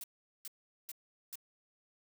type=noise bursts; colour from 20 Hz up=blue; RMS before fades=-44 dBFS; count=4; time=0.01-1.356 s; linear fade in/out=2 ms; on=29 ms; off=410 ms; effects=none